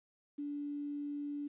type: tone with quantisation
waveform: sine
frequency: 289.6 Hz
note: D4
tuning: 24 cents flat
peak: -37 dBFS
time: 0.38-1.48 s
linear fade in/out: 10 ms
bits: 11
effects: resampled to 8000 Hz

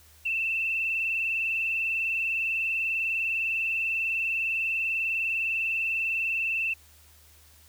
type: tone with vibrato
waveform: sine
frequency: 2659 Hz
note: E7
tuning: 14 cents sharp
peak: -25 dBFS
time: 0.25-6.74 s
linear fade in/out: 10 ms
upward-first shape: sine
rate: 20 Hz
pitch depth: 48 cents each way
effects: added 76 Hz sine -57 dBFS peak until 7.68 s + white hiss -57 dBFS RMS until 7.68 s

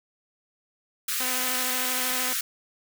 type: high-pass noise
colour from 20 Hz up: white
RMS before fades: -28 dBFS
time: 1.08-2.41 s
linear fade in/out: 5 ms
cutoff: 1200 Hz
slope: 96 dB/octave
type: tone with vibrato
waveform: 5% pulse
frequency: 253.7 Hz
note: B3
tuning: 47 cents sharp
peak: -19 dBFS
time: 1.2-2.33 s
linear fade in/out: 2 ms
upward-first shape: sine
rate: 13 Hz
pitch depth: 16 cents each way
effects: none

